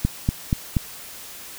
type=click train; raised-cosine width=5 ms; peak=-6 dBFS; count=4; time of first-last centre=0.05-0.768 s; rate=4.18 Hz; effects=white hiss -39 dBFS RMS until 1.58 s